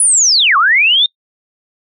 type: linear two-way sweep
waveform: sine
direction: down then up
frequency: 10140 to 1069 to 3691 Hz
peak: -7 dBFS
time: 0-1.06 s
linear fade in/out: 2 ms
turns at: 0.57 s
effects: noise-tail reverb RT60 0.1 s tail -25 dB re dry